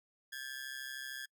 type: ring-modulated tone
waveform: sawtooth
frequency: 1663 Hz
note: G#6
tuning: 2 cents sharp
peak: -35 dBFS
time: 0.32-1.26 s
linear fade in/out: 10 ms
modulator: 66.6 Hz
effects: noise-tail reverb RT60 0.1 s tail -26 dB re dry